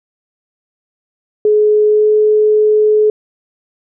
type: tone with pitch glide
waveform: sine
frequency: 423.3 to 426.5 Hz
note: G#4 to G#4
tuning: +33 to +46 cents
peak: -7 dBFS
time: 1.45-3.1 s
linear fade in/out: 2 ms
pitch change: +13 cents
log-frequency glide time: 1.88-2.08 s
effects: none